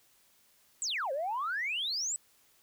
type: exponential two-way sweep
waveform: sine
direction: down then up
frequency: 8120 to 517 to 8120 Hz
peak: -30 dBFS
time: 0.82-2.16 s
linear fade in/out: 0 ms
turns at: 1.12 s
effects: tanh soft clip ceiling -26 dBFS + white hiss -66 dBFS RMS until 2.62 s